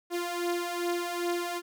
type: beating tone pair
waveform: sawtooth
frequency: 346.8 / 349.3 Hz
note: F4 / F4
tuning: -12 / 0 cents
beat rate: 2.5 Hz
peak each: -30 / -27 dBFS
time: 0.1-1.62 s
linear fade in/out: 50 ms
effects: none